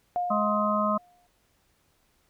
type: tone with exponential decay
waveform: sine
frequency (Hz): 711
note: F5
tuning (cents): +31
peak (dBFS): -23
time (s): 0.16-1.27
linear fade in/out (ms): 0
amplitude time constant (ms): 240
type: harmonic tone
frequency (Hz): 210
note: G#3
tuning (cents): +19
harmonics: 1 / 3 / 5 / 6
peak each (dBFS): -28 / -28 / -28 / -28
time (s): 0.3-0.98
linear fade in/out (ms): 10
effects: pink hiss -68 dBFS RMS until 2.29 s